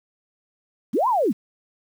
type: linear two-way sweep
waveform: sine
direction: up then down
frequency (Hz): 159.8 to 1062 to 159.8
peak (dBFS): -17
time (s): 0.93-1.33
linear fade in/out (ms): 20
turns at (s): 1.08
effects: 8-bit